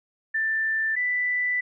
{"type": "tone pair in turn", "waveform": "sine", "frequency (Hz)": [1774, 1983], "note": ["A6", "B6"], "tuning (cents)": [14, 7], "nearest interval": "major second", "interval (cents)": 193, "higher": "second", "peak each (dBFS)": -22, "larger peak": "neither", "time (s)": [[0.34, 0.96], [0.96, 1.61]], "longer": "second", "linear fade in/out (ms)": 10, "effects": []}